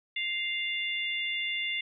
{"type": "harmonic tone", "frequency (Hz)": 698.5, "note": "F5", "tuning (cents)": 0, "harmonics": [3, 4, 5], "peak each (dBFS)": [-32, -34, -36], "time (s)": [0.16, 1.81], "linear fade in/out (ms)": 5, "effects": []}